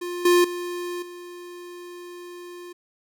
square tone with level steps, 352.5 Hz, F4, 16 cents sharp, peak -29 / -15 / -29 / -38 dBFS, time 0.01-2.73 s, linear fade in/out 10 ms, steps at 0.25 / 0.44 / 1.02 s, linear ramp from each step 5 ms, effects none

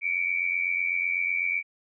sine tone pair together, 2257 / 2345 Hz, C#7 / D7, +31 / -3 cents, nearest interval minor second, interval 66 cents, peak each -27 dBFS, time 0.01-1.63 s, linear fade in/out 50 ms, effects none

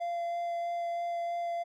triangle tone with vibrato, 688 Hz, F5, 26 cents flat, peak -29 dBFS, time 0-1.64 s, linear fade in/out 20 ms, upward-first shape sine, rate 3.1 Hz, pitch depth 8 cents each way, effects none

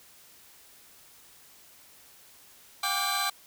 sawtooth tone cluster, 720 / 798 / 1167 / 1579 / 4017 Hz, F#5 / G5 / D6 / G6 / B7, -47 / +31 / -11 / +12 / +29 cents, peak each -33 / -30 / -27 / -33 / -29 dBFS, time 2.83-3.3 s, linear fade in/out 5 ms, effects white hiss -55 dBFS RMS until 3.46 s

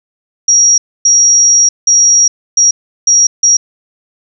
sine tone bursts at uneven times, 5680 Hz, F8, 28 cents sharp, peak -4 dBFS, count 6, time 0.48-0.78 / 1.05-1.69 / 1.87-2.28 / 2.57-2.71 / 3.07-3.27 / 3.43-3.57 s, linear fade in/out 5 ms, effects none

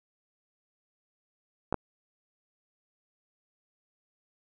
clicks, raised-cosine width 1 ms, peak -14 dBFS, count 2, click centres 1.726 / 1.743 s, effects none

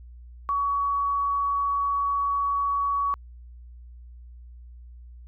sine tone, 1127 Hz, C#6, 28 cents sharp, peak -22 dBFS, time 0.49-3.14 s, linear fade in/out 0 ms, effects added 60 Hz sine -42 dBFS peak until 5.27 s

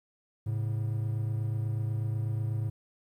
triangle tone pair together, 108.34 / 136.5 Hz, A2 / C#3, -26 / -26 cents, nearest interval major third, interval 400 cents, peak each -27 / -34 dBFS, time 0.46-2.7 s, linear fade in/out 10 ms, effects 11-bit

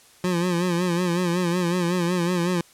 25% pulse tone with vibrato, 176.1 Hz, F3, 15 cents sharp, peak -17 dBFS, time 0.24-2.61 s, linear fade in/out 2 ms, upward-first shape sine, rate 5.4 Hz, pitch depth 71 cents each way, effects white hiss -53 dBFS RMS until 2.73 s + low-pass 11000 Hz 12 dB/octave

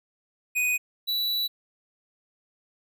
square tone pair in turn, 2489 / 3944 Hz, D#7 / B7, 0 / -3 cents, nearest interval minor sixth, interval 797 cents, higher second, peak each -23 / -25 dBFS, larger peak first, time 0.55-0.78 / 1.07-1.48 s, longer second, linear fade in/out 20 ms, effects none

